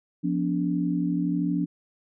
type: chord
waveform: sine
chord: B diminished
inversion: second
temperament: equal with one note detuned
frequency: 174.61 / 246.9 / 288.1 Hz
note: F3 / B3 / D4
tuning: 0 / 0 / -33 cents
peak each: -26 / -31 / -26 dBFS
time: 0.23-1.66 s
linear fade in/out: 20 ms
effects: none